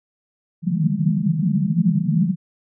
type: band-pass noise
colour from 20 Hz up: pink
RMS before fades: -19 dBFS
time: 0.62-2.36 s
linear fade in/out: 50 ms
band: 150 to 210 Hz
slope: 96 dB/octave
effects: none